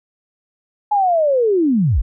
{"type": "linear sweep", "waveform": "sine", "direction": "down", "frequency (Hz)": [849, 34.22], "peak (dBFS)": -12, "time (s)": [0.91, 2.02], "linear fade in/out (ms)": 10, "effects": []}